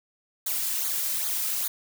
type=noise with flanger; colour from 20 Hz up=blue; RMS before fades=-28 dBFS; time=0.46-1.68 s; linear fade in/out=5 ms; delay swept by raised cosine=0.36 to 2.76 ms; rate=2.5 Hz; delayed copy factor=-0.85; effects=none